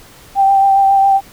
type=tone with vibrato; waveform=sine; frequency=784 Hz; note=G5; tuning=in tune; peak=-7 dBFS; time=0.35-1.21 s; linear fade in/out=50 ms; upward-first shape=triangle; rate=7.3 Hz; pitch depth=21 cents each way; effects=pink hiss -41 dBFS RMS until 1.32 s